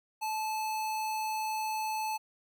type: tone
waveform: square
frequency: 869 Hz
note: A5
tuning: 22 cents flat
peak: -32 dBFS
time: 0.21-2.18 s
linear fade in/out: 20 ms
effects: none